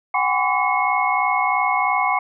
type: tone cluster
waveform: sine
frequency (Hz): 745 / 808 / 1016 / 1136 / 2175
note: F#5 / G#5 / B5 / C#6 / C#7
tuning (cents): +12 / -48 / +49 / +42 / -33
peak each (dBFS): -23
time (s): 0.14-2.19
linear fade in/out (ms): 5
effects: none